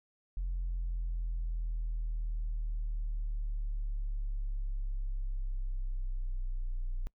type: exponential sweep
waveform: sine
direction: down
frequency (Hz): 43.65 to 30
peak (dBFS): -30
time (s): 0.37-7.07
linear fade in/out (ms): 0
effects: noise-tail reverb RT60 0.1 s tail -25 dB re dry + tanh soft clip ceiling -29 dBFS